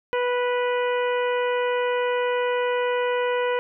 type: harmonic tone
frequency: 491.8 Hz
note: B4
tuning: 7 cents flat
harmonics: 1 / 2 / 3 / 4 / 5 / 6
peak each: -22 / -28 / -32 / -34 / -36 / -38 dBFS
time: 0.13-3.59 s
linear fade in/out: 0 ms
effects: none